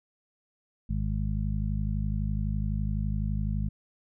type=harmonic tone; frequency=51.91 Hz; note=G#1; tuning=in tune; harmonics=1 / 2 / 3 / 4; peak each=-29 / -32 / -34 / -35 dBFS; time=0.89-3.69 s; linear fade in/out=10 ms; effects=none